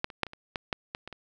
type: clicks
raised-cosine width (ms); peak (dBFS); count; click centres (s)
0.3; -11 / -27 / -9 / -25 / -28 / -15 / -12 / -17 / -24 / -26; 10; 0.044 / 0.102 / 0.233 / 0.267 / 0.334 / 0.558 / 0.728 / 0.949 / 1.076 / 1.127
effects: none